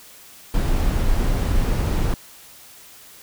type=noise; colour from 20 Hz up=brown; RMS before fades=-19 dBFS; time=0.54-2.14 s; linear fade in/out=2 ms; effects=white hiss -45 dBFS RMS until 3.22 s